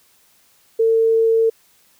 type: tone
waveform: sine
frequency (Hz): 451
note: A4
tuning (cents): +43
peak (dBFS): -12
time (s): 0.79-1.5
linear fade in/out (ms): 10
effects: white hiss -56 dBFS RMS until 1.99 s